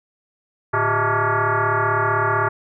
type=tone with frequency modulation; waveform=sine; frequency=145.9 Hz; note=D3; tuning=11 cents flat; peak=-16 dBFS; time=0.73-2.49 s; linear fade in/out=10 ms; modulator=256 Hz; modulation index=5.8; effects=none